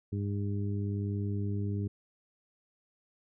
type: harmonic tone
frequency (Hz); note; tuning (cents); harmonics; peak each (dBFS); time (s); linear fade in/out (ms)
101.1; G#2; -46; 1 / 2 / 3 / 4; -31 / -37 / -41 / -43; 0.12-1.88; 10
effects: none